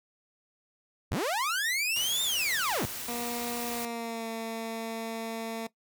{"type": "linear two-way sweep", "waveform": "sawtooth", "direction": "up then down", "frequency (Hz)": [35.75, 3665, 35.75], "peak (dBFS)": -24, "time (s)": [1.11, 2.86], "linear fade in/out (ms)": 10, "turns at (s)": 2.23}
{"type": "noise", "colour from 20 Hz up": "white", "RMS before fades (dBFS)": -38, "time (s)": [1.96, 3.85], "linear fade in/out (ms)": 0}
{"type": "tone with pitch glide", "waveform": "15% pulse", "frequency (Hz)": [238.5, 226], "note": ["A#3", "A3"], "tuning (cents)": [40, 47], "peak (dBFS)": -27, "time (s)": [3.08, 5.67], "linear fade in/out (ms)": 5, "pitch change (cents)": -93, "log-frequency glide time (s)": [3.67, 4.28]}
{"effects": ["noise-tail reverb RT60 0.1 s tail -18 dB re dry"]}